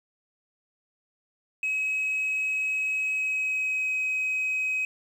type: tone with pitch glide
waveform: sine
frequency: 2554 to 2533 Hz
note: D#7 to D#7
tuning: +45 to +30 cents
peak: -23 dBFS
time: 1.63-4.85 s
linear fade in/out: 2 ms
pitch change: -15 cents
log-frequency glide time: 2.95-3.94 s
effects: tanh soft clip ceiling -22 dBFS + 9-bit